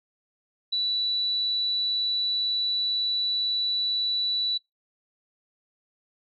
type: tone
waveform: sine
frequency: 3951 Hz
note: B7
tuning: in tune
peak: -23 dBFS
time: 0.72-4.58 s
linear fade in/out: 10 ms
effects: noise-tail reverb RT60 0.2 s tail -25 dB re dry